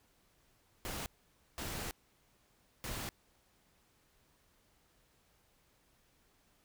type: noise bursts at uneven times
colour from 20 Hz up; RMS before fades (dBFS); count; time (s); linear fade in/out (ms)
pink; -41; 3; 0.85-1.06 / 1.58-1.91 / 2.84-3.09; 0
effects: pink hiss -71 dBFS RMS until 6.64 s